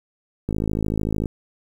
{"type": "click train", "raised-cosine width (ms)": 3, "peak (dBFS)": -11, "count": 42, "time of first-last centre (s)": [0.49, 1.258], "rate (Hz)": 53.4, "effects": ["8-bit"]}